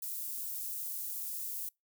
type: high-pass noise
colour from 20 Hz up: white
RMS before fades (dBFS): -39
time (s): 0.02-1.69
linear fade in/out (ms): 5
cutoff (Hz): 11000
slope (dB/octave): 12
effects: noise-tail reverb RT60 0.2 s tail -26 dB re dry